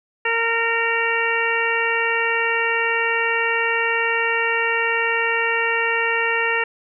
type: harmonic tone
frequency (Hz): 460.1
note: A#4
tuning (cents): -23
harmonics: 1 / 2 / 3 / 4 / 5 / 6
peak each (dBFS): -25 / -26 / -27 / -22 / -26 / -25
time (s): 0.25-6.64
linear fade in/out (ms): 5
effects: none